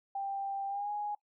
sine tone with pitch glide, 789 to 829.7 Hz, G5 to G#5, +11 to -2 cents, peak -33 dBFS, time 0.15-1.15 s, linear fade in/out 5 ms, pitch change +87 cents, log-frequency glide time 0.68-0.91 s, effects noise-tail reverb RT60 0.1 s tail -21 dB re dry

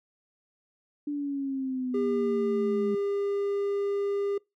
sine exponential sweep, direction down, 293.7 to 207.7 Hz, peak -28 dBFS, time 1.07-2.95 s, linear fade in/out 5 ms
triangle tone, 401.9 Hz, G4, 43 cents sharp, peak -24 dBFS, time 1.94-4.38 s, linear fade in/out 5 ms
effects noise-tail reverb RT60 0.2 s tail -24 dB re dry

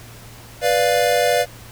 square chord, B diminished, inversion none, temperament equal, 493.9 / 587.3 / 698.5 Hz, B4 / D5 / F5, 0 / 0 / 0 cents, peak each -20 dBFS, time 0.61-1.46 s, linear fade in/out 50 ms, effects added 115 Hz sine -42 dBFS peak until 1.71 s + pink hiss -42 dBFS RMS until 1.71 s

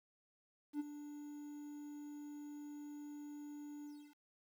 triangle tone with ADSR envelope, 293.7 Hz, D4, in tune, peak -33 dBFS, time 0.73-4.16 s, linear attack 68 ms, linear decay 23 ms, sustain -12 dB, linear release 300 ms, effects 11-bit

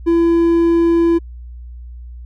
triangle tone, 336.4 Hz, E4, 35 cents sharp, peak -8 dBFS, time 0.06-1.19 s, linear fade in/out 20 ms, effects added 60 Hz sine -30 dBFS peak until 2.25 s

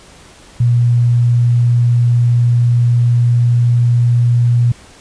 sine tone, 120.1 Hz, B2, 48 cents flat, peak -8 dBFS, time 0.6-4.72 s, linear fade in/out 5 ms, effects pink hiss -41 dBFS RMS until 5 s + resampled to 22050 Hz

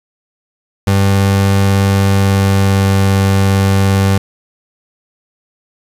30% pulse tone with pitch glide, 98.2 to 97.41 Hz, G2 to G2, +4 to -10 cents, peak -6 dBFS, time 0.87-4.18 s, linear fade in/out 5 ms, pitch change -14 cents, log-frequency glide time 1.88-3.01 s, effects resampled to 32000 Hz + 7-bit

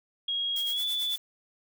sine tone with pitch glide, 3285 to 3470 Hz, G#7 to A7, -20 to -25 cents, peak -27 dBFS, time 0.28-1.16 s, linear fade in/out 5 ms, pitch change +95 cents, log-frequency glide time 0.7-0.84 s
blue noise with tremolo, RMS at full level -38 dBFS, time 0.56-1.18 s, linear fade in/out 2 ms, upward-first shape sine, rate 9.1 Hz, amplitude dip 75%
effects none

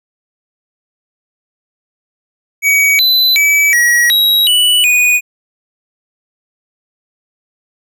square tone with pitch steps, 2263 / 4014 / 2296 / 1911 / 3847 / 2960 / 2471 Hz, C#7 / B7 / D7 / A#6 / B7 / F#7 / D#7, +35 / +27 / -40 / +43 / -46 / 0 / -13 cents, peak -8 dBFS, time 2.62-5.21 s, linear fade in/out 50 ms, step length 370 ms, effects none

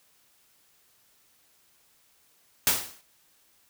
white noise with exponential decay, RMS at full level -19 dBFS, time 2.67-3.01 s, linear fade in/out 0 ms, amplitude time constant 73 ms, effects white hiss -64 dBFS RMS until 3.69 s

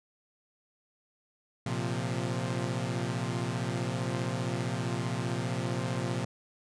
sawtooth chord, Bb suspended second, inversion none, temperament equal with one note detuned, 115.54 / 130.81 / 174.61 Hz, Bb2 / C3 / F3, -15 / 0 / 0 cents, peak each -30 / -30 / -32 dBFS, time 1.66-6.25 s, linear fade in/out 5 ms, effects resampled to 22050 Hz

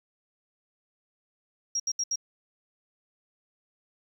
triangle tone bursts, 5630 Hz, F8, 13 cents sharp, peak -22 dBFS, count 4, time 1.75-2.158 s, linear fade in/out 5 ms, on 48 ms, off 72 ms, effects tanh soft clip ceiling -24 dBFS

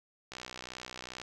click train, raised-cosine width 0.2 ms, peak -24 dBFS, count 57, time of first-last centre 0.32-1.216 s, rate 62.5 Hz, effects none

